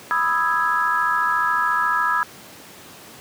sine chord, E major seventh, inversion second, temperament equal, 987.8 / 1244.5 / 1318.5 / 1661.2 Hz, B5 / D#6 / E6 / G#6, 0 / 0 / 0 / 0 cents, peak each -23 / -24 / -23 / -22 dBFS, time 0.11-2.23 s, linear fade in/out 0 ms, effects pink hiss -42 dBFS RMS until 3.2 s + high-pass 150 Hz 12 dB/octave

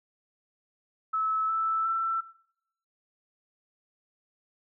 sine tone with pitch steps, 1300 / 1318.1 / 1336.5 Hz, E6 / E6 / E6, -24 / -1 / +23 cents, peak -25 dBFS, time 1.13-2.21 s, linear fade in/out 10 ms, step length 360 ms, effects noise-tail reverb RT60 0.7 s tail -19 dB re dry

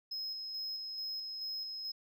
sine tone with tremolo, 5130 Hz, E8, 48 cents flat, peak -34 dBFS, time 0.11-1.92 s, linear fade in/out 10 ms, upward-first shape square, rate 2.3 Hz, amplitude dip 40%, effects tanh soft clip ceiling -36 dBFS

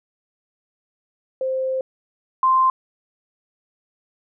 sine tone pair in turn, 523.3 / 1044.3 Hz, C5 / C6, 0 / -4 cents, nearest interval octave, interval 1196 cents, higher second, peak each -20 / -13 dBFS, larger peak second, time 1.41-1.81 / 2.43-2.7 s, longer first, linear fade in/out 2 ms, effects none

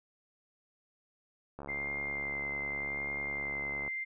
click train, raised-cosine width 1 ms, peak -29 dBFS, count 163, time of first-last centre 1.59-3.878 s, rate 70.8 Hz
sine tone with vibrato, 2093 Hz, C7, in tune, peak -34 dBFS, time 1.68-4.05 s, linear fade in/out 20 ms, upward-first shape sine, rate 0.87 Hz, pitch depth 14 cents each way
effects none

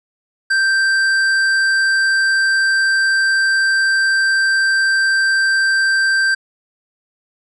sine tone with hard clipping, 1568 Hz, G6, in tune, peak -14 dBFS, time 0.5-6.35 s, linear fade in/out 10 ms, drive 9 dB, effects resampled to 32000 Hz

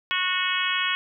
harmonic tone, 366.9 Hz, F#4, 15 cents flat, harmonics 3 / 4 / 5 / 6 / 7 / 8 / 9, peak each -30 / -30 / -30 / -30 / -30 / -30 / -30 dBFS, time 0.11-0.95 s, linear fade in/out 0 ms, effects none

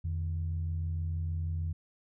sine tone pair together, 85.03 / 151.5 Hz, F2 / D#3, -46 / -46 cents, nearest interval minor seventh, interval 1000 cents, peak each -30 / -39 dBFS, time 0.04-1.73 s, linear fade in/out 10 ms, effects tanh soft clip ceiling -24 dBFS

